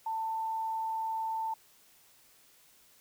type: tone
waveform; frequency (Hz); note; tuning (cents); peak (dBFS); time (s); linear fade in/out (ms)
sine; 891; A5; +22; -31; 0.06-1.54; 5
effects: white hiss -62 dBFS RMS until 3 s